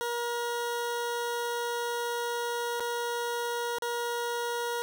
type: tone with dropouts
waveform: 20% pulse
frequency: 475.5 Hz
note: A#4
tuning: 34 cents sharp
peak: -25 dBFS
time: 0.01-4.82 s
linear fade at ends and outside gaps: 0 ms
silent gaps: 2.798-2.805 / 3.785-3.822 s
effects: none